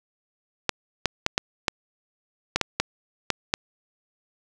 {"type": "clicks", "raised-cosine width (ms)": 0.2, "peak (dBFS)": -3, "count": 10, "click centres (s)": [0.693, 1.057, 1.264, 1.379, 1.682, 2.56, 2.613, 2.8, 3.303, 3.539], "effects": []}